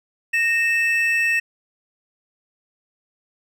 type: tone pair together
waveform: triangle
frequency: 1852 / 2632 Hz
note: A#6 / E7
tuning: -12 / -3 cents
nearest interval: tritone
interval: 609 cents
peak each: -18 dBFS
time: 0.33-1.4 s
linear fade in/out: 10 ms
effects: none